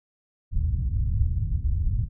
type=low-pass noise; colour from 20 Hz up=white; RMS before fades=-24 dBFS; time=0.51-2.09 s; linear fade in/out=50 ms; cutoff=100 Hz; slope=24 dB/octave; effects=none